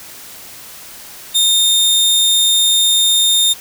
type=tone; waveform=sawtooth; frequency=3648 Hz; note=A#7; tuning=38 cents flat; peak=-7 dBFS; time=1.34-3.54 s; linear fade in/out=20 ms; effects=white hiss -35 dBFS RMS until 3.6 s